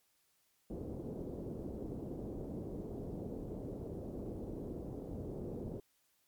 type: low-pass noise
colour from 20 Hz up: white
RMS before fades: -43 dBFS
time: 0.7-5.8 s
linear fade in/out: 2 ms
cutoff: 450 Hz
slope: 24 dB/octave
effects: white hiss -75 dBFS RMS until 6.27 s + MP3 96 kbps